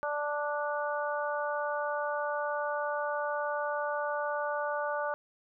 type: harmonic tone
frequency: 293.7 Hz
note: D4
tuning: in tune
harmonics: 2 / 3 / 4 / 5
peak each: -33 / -36 / -37 / -37 dBFS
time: 0.03-5.14 s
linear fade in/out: 0 ms
effects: none